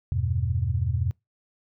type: chord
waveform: sine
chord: E minor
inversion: none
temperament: equal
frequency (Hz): 82.41 / 98 / 123.47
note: E2 / G2 / B2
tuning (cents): 0 / 0 / 0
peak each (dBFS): -27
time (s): 0.12-1.11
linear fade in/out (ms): 0
effects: noise-tail reverb RT60 0.2 s tail -25 dB re dry